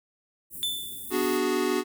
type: band-stop noise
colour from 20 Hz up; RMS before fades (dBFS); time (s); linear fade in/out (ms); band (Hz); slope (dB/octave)
white; -39; 0.5-1.4; 50; 400 to 8400; 48
type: tone with exponential decay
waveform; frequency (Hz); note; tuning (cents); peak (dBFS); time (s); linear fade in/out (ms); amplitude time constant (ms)
45% pulse; 3520; A7; 0; -24; 0.63-1.28; 0; 140
type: chord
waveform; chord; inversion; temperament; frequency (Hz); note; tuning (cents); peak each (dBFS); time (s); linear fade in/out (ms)
square; G# half-diminished seventh; first; equal; 246.9 / 293.7 / 370 / 415.3; B3 / D4 / F#4 / G#4; 0 / 0 / 0 / 0; -32 / -31 / -27 / -32; 1.1-1.84; 50
effects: none

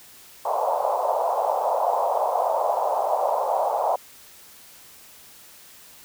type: band-pass noise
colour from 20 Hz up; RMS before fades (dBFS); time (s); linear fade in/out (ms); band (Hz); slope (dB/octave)
pink; -23; 0.45-3.96; 5; 550 to 980; 48
effects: white hiss -48 dBFS RMS until 6.04 s

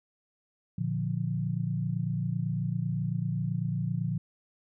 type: chord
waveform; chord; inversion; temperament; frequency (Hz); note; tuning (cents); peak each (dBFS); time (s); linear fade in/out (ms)
sine; Bb major; none; equal; 116.54 / 146.83 / 174.61; Bb2 / D3 / F3; 0 / 0 / 0; -32; 0.78-4.18; 5
effects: none

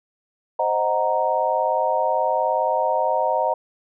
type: chord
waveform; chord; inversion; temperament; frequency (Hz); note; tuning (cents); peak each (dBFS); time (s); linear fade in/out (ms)
sine; C half-diminished seventh; none; equal; 523.3 / 622.3 / 740 / 932.3; C5 / Eb5 / Gb5 / Bb5; 0 / 0 / 0 / 0; -25 / -23 / -25 / -22; 0.59-3.54; 5
effects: none

